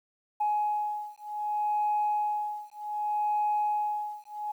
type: beating tone pair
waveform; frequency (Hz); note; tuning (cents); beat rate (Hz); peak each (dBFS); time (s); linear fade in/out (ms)
sine; 839 / 839.65; G#5 / G#5; +17 / +19; 0.65; -29; 0.4-4.52; 10
effects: tanh soft clip ceiling -20 dBFS + 10-bit